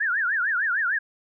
sine tone with vibrato, 1598 Hz, G6, 33 cents sharp, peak -21 dBFS, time 0-0.99 s, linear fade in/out 10 ms, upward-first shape triangle, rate 6.6 Hz, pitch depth 280 cents each way, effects none

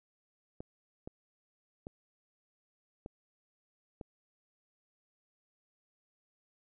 clicks, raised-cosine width 2 ms, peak -29 dBFS, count 5, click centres 0.605 / 1.075 / 1.869 / 3.061 / 4.012 s, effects none

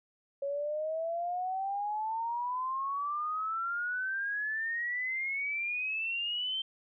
sine exponential sweep, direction up, 553 to 3136 Hz, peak -31 dBFS, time 0.42-6.62 s, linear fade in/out 5 ms, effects none

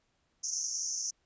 white band-pass noise, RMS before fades -35 dBFS, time 0.43-1.11 s, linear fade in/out 10 ms, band 5600 to 6500 Hz, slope 96 dB/octave, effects pink hiss -75 dBFS RMS until 1.25 s + resampled to 16000 Hz

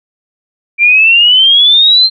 sine exponential sweep, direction up, 2349 to 4186 Hz, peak -3 dBFS, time 0.78-2.1 s, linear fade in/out 50 ms, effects none

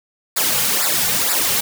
white noise with flanger, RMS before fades -18 dBFS, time 0.36-1.61 s, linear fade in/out 10 ms, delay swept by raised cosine 0.32 to 3.12 ms, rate 2.1 Hz, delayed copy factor -0.9, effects none

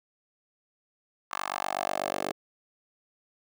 10% pulse tone with high-pass filter sweep, 48.14 Hz, G1, 31 cents flat, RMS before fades -32 dBFS, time 1.31-2.32 s, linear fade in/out 10 ms, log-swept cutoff 1100 to 450 Hz, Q 3, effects none

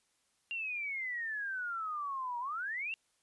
sine exponential two-way sweep, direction down then up, 2794 to 942 to 2794 Hz, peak -35 dBFS, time 0.51-2.94 s, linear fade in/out 0 ms, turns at 2.39 s, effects white hiss -75 dBFS RMS until 3.22 s + resampled to 24000 Hz

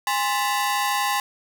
sawtooth ring-modulated tone, 932.3 Hz, A#5, in tune, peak -14 dBFS, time 0.07-1.2 s, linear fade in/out 2 ms, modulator 115 Hz, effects none

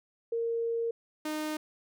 sine / sawtooth tone pair in turn, 462.3 / 307.2 Hz, A#4 / D#4, -14 / -22 cents, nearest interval perfect fifth, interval 708 cents, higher first, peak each -28 dBFS, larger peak neither, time 0.32-0.91 / 1.25-1.57 s, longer first, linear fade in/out 5 ms, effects none

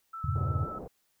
sine tone with vibrato, 1315 Hz, E6, 5 cents flat, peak -37 dBFS, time 0.13-0.79 s, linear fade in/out 10 ms, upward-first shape square, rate 6 Hz, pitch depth 15 cents each way
sine chord, E diminished seventh, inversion none, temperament equal, 82.41 / 98 / 116.54 / 138.59 Hz, E2 / G2 / Bb2 / Db3, 0 / 0 / 0 / 0 cents, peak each -32 / -32 / -34 / -33 dBFS, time 0.24-0.65 s, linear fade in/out 5 ms
white low-pass noise, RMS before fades -42 dBFS, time 0.35-0.88 s, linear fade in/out 10 ms, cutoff 630 Hz, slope 24 dB/octave
effects white hiss -73 dBFS RMS until 1.2 s

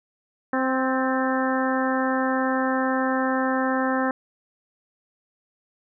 harmonic tone with a mistuned harmonic, 261.6 Hz, C4, in tune, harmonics 1 / 2 / 3 / 4 / 5 / 6 / 7, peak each -24 / -27 / -29 / -30 / -31 / -32 / -32 dBFS, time 0.53-4.11 s, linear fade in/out 2 ms, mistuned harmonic 7, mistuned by -34 cents, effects none

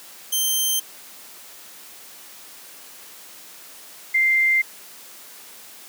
10% pulse / sine tone pair in turn, 3134 / 2092 Hz, G7 / C7, -1 / -1 cents, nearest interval perfect fifth, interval 700 cents, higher first, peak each -11 / -15 dBFS, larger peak first, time 0.32-0.8 / 4.14-4.62 s, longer neither, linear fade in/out 10 ms, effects white hiss -43 dBFS RMS until 5.88 s + high-pass 200 Hz 12 dB/octave

